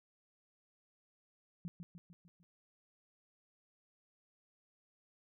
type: tone with echo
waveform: sine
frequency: 172.6 Hz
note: F3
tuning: 20 cents flat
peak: -39 dBFS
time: 1.65-1.68 s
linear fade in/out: 0 ms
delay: 150 ms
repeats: 5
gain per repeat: -5 dB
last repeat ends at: 2.43 s
effects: none